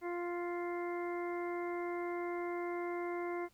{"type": "harmonic tone", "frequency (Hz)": 349.2, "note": "F4", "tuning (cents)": 0, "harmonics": [1, 2, 3, 4, 5, 6], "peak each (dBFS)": [-37, -44, -46, -52, -55, -48], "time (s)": [0.01, 3.49], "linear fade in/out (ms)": 50, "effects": ["pink hiss -70 dBFS RMS until 3.53 s"]}